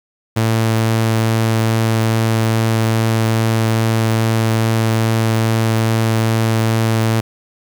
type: tone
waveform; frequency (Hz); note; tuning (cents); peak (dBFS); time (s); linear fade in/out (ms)
sawtooth; 112.2; A2; +34; -9; 0.36-7.21; 10
effects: 8-bit